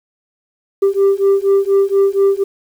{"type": "beating tone pair", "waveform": "sine", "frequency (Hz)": [392, 396.2], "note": ["G4", "G4"], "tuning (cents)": [0, 18], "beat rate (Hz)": 4.2, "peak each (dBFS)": -11, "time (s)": [0.82, 2.44], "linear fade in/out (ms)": 10, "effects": ["tanh soft clip ceiling -7 dBFS", "7-bit"]}